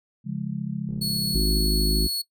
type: chord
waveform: sine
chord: Db major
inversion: none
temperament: just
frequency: 138.59 / 173.24 / 207.9 Hz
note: Db3 / F3 / Ab3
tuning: 0 / -14 / +2 cents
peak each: -31 dBFS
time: 0.24-1.39 s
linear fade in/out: 50 ms
type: click train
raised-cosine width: 3 ms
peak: -29 dBFS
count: 46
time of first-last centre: 0.89-1.674 s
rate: 57.4 Hz
type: tone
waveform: sawtooth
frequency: 4377 Hz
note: C#8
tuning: 23 cents flat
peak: -23 dBFS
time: 1.01-2.22 s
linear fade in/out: 10 ms
type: harmonic tone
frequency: 52.5 Hz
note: G#1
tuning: 19 cents sharp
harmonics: 1 / 3 / 4 / 5 / 6 / 7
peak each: -21 / -30 / -32 / -31 / -35 / -31 dBFS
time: 1.34-2.08 s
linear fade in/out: 20 ms
effects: noise-tail reverb RT60 0.1 s tail -18 dB re dry